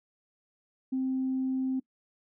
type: tone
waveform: sine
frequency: 261.6 Hz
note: C4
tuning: in tune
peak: -26 dBFS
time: 0.92-1.8 s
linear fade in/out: 10 ms
effects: noise-tail reverb RT60 0.1 s tail -23 dB re dry + tanh soft clip ceiling -22 dBFS

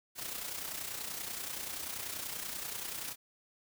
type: noise with amplitude modulation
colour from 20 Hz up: white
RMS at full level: -38 dBFS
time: 0.15-3.16 s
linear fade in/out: 50 ms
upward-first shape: sine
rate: 30.4 Hz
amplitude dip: 55%
effects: none

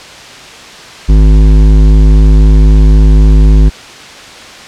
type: tone with hard clipping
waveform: triangle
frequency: 51.91 Hz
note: G#1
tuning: in tune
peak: -3 dBFS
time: 1.08-3.7 s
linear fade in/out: 20 ms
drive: 16 dB
effects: white hiss -29 dBFS RMS until 4.67 s + low-pass 5000 Hz 12 dB/octave

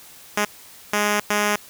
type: tone bursts at uneven times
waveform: 5% pulse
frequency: 207.7 Hz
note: G#3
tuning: in tune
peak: -7 dBFS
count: 3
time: 0.37-0.45 / 0.93-1.2 / 1.3-1.56 s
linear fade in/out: 5 ms
effects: white hiss -45 dBFS RMS until 1.69 s

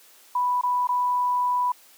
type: tone with dropouts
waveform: sine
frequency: 987.8 Hz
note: B5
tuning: in tune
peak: -20 dBFS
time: 0.35-1.72 s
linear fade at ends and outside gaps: 5 ms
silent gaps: 0.613-0.634 / 0.872-0.889 s
effects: white hiss -53 dBFS RMS until 1.97 s + high-pass 300 Hz 12 dB/octave

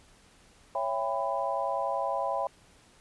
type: chord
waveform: sine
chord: C# half-diminished seventh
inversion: none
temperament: just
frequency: 554.4 / 665.2 / 798.3 / 997.9 Hz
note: C#5 / E5 / G5 / B5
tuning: 0 / +16 / +31 / +18 cents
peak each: -33 dBFS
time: 0.75-2.47 s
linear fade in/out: 2 ms
effects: pink hiss -59 dBFS RMS until 3 s + resampled to 24000 Hz

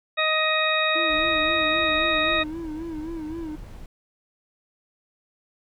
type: harmonic tone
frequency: 626 Hz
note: D#5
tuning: 10 cents sharp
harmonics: 1 / 2 / 3 / 4 / 6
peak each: -26 / -26 / -26 / -26 / -26 dBFS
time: 0.17-2.44 s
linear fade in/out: 20 ms
type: tone with vibrato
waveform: triangle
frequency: 320 Hz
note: D#4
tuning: 49 cents sharp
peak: -28 dBFS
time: 0.95-3.56 s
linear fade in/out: 10 ms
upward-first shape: sine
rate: 3.8 Hz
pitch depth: 88 cents each way
type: noise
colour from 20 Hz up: brown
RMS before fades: -40 dBFS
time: 1.1-3.86 s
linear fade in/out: 2 ms
effects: none

